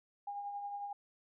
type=tone with tremolo; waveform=sine; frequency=811 Hz; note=G#5; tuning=41 cents flat; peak=-37 dBFS; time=0.27-0.93 s; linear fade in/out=5 ms; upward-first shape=triangle; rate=11 Hz; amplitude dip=45%; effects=none